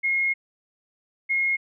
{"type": "tone pair in turn", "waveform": "sine", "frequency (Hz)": [2153, 2153], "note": ["C7", "C7"], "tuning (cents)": [49, 49], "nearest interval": "unison", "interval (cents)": 0, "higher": "neither", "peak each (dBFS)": -20, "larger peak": "neither", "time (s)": [[0.03, 0.34], [1.29, 1.57]], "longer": "first", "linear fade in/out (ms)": 20, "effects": []}